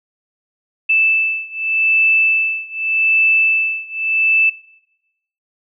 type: beating tone pair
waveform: sine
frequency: 2637 / 2637.84 Hz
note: E7 / E7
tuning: 0 / +1 cents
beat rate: 0.84 Hz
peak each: -16 / -17 dBFS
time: 0.89-4.5 s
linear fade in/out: 10 ms
effects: noise-tail reverb RT60 0.9 s tail -20 dB re dry